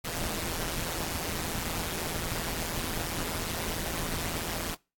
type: noise with amplitude modulation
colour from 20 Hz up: pink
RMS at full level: -30 dBFS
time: 0.04-4.75 s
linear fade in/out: 10 ms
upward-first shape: sine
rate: 166 Hz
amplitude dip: 80%
effects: noise-tail reverb RT60 0.3 s tail -25 dB re dry + AAC 64 kbps